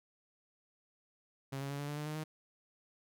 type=tone with pitch steps; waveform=sawtooth; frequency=136.2 / 138.82 / 141.49 / 144.22 / 146.99 / 149.82 / 152.7 / 155.64 Hz; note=C#3 / C#3 / C#3 / D3 / D3 / D3 / D#3 / D#3; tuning=-30 / +3 / +36 / -31 / +2 / +35 / -32 / +1 cents; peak=-34 dBFS; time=1.52-2.24 s; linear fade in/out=10 ms; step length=90 ms; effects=none